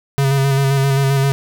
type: tone with vibrato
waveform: square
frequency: 137.1 Hz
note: C#3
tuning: 19 cents flat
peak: -13 dBFS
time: 0.18-1.32 s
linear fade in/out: 0 ms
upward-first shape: square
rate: 7.6 Hz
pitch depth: 22 cents each way
effects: 7-bit